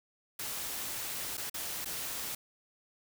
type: noise with dropouts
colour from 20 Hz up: white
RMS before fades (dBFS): -38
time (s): 0.39-2.35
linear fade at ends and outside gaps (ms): 5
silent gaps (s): 1.371-1.377 / 1.498-1.541 / 1.847-1.856
effects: none